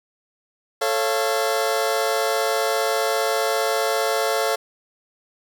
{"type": "chord", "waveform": "sawtooth", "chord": "A augmented", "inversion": "none", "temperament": "just", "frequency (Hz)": [440, 550, 687.5], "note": ["A4", "C#5", "E#5"], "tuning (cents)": [0, -14, -27], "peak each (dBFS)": -20, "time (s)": [0.81, 4.56], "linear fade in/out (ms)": 10, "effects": []}